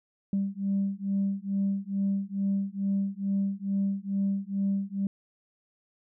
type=beating tone pair; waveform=sine; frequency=195.9 / 198.2 Hz; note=G3 / G3; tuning=-1 / +19 cents; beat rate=2.3 Hz; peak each=-28 dBFS; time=0.33-5.07 s; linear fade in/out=2 ms; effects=tanh soft clip ceiling -20 dBFS